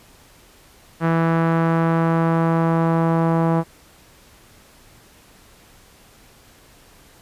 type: tone with low-pass filter sweep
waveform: sawtooth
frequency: 164.81 Hz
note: E3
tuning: in tune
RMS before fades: -18 dBFS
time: 1-3.64 s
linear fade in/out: 50 ms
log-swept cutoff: 1500 to 980 Hz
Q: 1.6
effects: pink hiss -50 dBFS RMS until 7.21 s + resampled to 32000 Hz